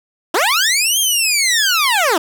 15% pulse linear two-way sweep, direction up then down, 293.7 to 3254 to 293.7 Hz, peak -6 dBFS, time 0.34-2.18 s, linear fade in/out 5 ms, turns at 0.99 s, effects none

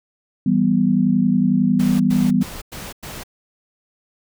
sine chord, E minor, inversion none, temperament equal, 164.81 / 196 / 246.9 Hz, E3 / G3 / B3, 0 / 0 / 0 cents, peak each -21 / -17 / -17 dBFS, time 0.46-2.43 s, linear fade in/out 5 ms
pink noise bursts, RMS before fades -33 dBFS, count 5, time 1.79-3.236 s, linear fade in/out 10 ms, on 210 ms, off 99 ms
effects none

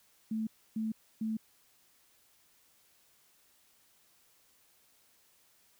sine tone bursts, 220 Hz, A3, in tune, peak -31 dBFS, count 3, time 0.31-1.37 s, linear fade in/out 5 ms, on 160 ms, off 290 ms, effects white hiss -67 dBFS RMS until 5.79 s

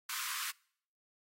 pink high-pass noise, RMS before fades -39 dBFS, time 0.09-0.51 s, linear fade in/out 5 ms, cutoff 1000 Hz, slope 96 dB/octave, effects noise-tail reverb RT60 0.6 s tail -25 dB re dry + AAC 48 kbps

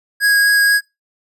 square tone with vibrato, 1648 Hz, G#6, 14 cents flat, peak -11 dBFS, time 0.2-0.81 s, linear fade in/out 50 ms, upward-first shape triangle, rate 4.1 Hz, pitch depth 9 cents each way, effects noise-tail reverb RT60 0.2 s tail -20 dB re dry + resampled to 32000 Hz

